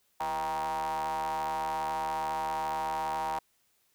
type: ring-modulated tone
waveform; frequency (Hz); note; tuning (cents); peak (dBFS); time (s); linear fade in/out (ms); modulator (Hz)
square; 75.2; D2; +42; -28; 0.2-3.39; 5; 866
effects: white hiss -71 dBFS RMS until 3.94 s